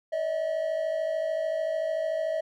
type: tone pair together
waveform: triangle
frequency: 586.5 / 640 Hz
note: D5 / D#5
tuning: -2 / +49 cents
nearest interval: major second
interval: 151 cents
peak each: -31 / -25 dBFS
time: 0.12-2.41 s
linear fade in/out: 10 ms
effects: none